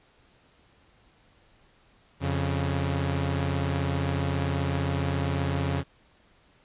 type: tone pair together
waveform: sawtooth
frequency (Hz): 87.51 / 138.8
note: F2 / C#3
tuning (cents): +4 / +3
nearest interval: minor sixth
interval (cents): 799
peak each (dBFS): -24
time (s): 2.2-5.84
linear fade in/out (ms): 50
effects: pink hiss -61 dBFS RMS until 6.64 s + resampled to 8000 Hz